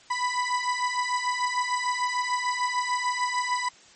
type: beating tone pair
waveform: 30% pulse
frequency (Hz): 987.8 / 994.5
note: B5 / B5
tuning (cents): 0 / +12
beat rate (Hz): 6.7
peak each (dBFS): -25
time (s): 0.1-3.69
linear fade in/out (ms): 10
effects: white hiss -53 dBFS RMS until 3.95 s + MP3 32 kbps